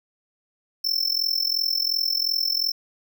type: tone with amplitude modulation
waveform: square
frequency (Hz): 5340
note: E8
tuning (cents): +22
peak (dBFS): -18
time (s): 0.84-2.72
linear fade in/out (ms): 10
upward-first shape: sine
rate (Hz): 42.8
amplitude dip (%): 85
effects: none